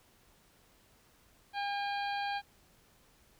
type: harmonic tone with a mistuned harmonic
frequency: 807 Hz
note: G#5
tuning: 50 cents flat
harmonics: 1 / 2 / 3 / 4 / 5 / 6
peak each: -34 / -40 / -44 / -46 / -48 / -50 dBFS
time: 1.53-2.42 s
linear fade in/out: 50 ms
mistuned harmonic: 6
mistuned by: -100 cents
effects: pink hiss -65 dBFS RMS until 3.39 s